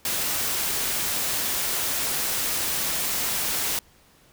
white noise, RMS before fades -26 dBFS, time 0.05-3.79 s, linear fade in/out 2 ms, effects pink hiss -57 dBFS RMS until 4.32 s

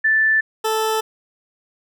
sine / 20% pulse tone pair in turn, 1760 / 438.9 Hz, A6 / A4, 0 / -4 cents, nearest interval 2 octaves, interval 2404 cents, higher first, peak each -13 dBFS, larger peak neither, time 0.04-0.41 / 0.64-1.01 s, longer neither, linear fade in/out 10 ms, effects none

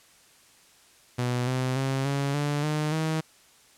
sawtooth tone with pitch steps, 123.47 / 128.71 / 134.18 / 139.88 / 145.82 / 152.01 / 158.46 Hz, B2 / C3 / C3 / C#3 / D3 / D#3 / D#3, 0 / -28 / +44 / +16 / -12 / -40 / +32 cents, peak -21 dBFS, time 1.18-3.21 s, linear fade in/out 10 ms, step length 290 ms, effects white hiss -57 dBFS RMS until 3.77 s + low-pass 10000 Hz 12 dB/octave

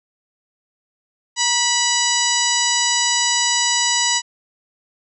harmonic tone with a mistuned harmonic, 980 Hz, B5, 14 cents flat, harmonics 1 / 2 / 3 / 4 / 5 / 6 / 7 / 8, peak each -24 / -24 / -24 / -24 / -24 / -24 / -24 / -24 dBFS, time 1.36-4.22 s, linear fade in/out 50 ms, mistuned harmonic 1, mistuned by -48 cents, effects none

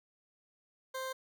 20% pulse tone, 523.3 Hz, C5, in tune, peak -32 dBFS, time 0.94-1.13 s, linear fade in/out 10 ms, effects none

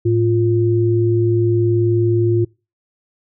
sine tone pair together, 109.99 / 349.2 Hz, A2 / F4, 0 / 0 cents, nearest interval octave + minor sixth, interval 2000 cents, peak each -15 dBFS, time 0.05-2.45 s, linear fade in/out 10 ms, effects noise-tail reverb RT60 0.3 s tail -26 dB re dry

